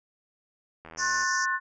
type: click train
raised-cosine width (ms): 0.5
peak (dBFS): -29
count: 32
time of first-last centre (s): 0.85-1.233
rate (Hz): 81
type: band-pass noise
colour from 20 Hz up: white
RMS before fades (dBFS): -34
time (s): 0.97-1.46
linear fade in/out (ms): 20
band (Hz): 5100 to 6500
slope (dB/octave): 96
type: chord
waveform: sine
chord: F# diminished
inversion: second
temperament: just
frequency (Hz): 1065.6 / 1480 / 1776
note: C6 / F#6 / A6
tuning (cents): +31 / 0 / +16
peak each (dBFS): -29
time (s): 0.98-1.6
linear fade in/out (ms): 50
effects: none